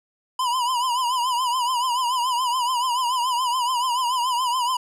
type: tone with vibrato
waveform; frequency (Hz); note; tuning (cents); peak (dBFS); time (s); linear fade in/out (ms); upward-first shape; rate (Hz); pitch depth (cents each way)
square; 992; B5; +7; -21; 0.39-4.77; 5; triangle; 7; 110
effects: low-pass 11000 Hz 12 dB/octave + 10-bit